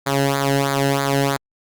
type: tone with flanger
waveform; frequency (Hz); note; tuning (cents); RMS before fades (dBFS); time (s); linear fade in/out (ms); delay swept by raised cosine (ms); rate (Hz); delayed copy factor
sawtooth; 138.59; C#3; 0; -19; 0.06-1.37; 10; 0.35 to 0.88; 3.1; -0.8
effects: Opus 48 kbps